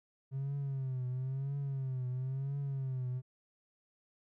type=tone with vibrato; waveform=triangle; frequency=133.2 Hz; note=C3; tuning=31 cents sharp; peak=-31 dBFS; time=0.31-3.22 s; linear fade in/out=50 ms; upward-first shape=triangle; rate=0.99 Hz; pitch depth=110 cents each way; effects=tanh soft clip ceiling -29 dBFS